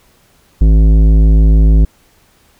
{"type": "tone with tanh clipping", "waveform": "sine", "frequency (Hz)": 53.3, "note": "G#1", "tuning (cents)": 46, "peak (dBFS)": -6, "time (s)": [0.61, 1.85], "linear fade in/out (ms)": 5, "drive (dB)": 13, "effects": ["pink hiss -51 dBFS RMS until 2.59 s"]}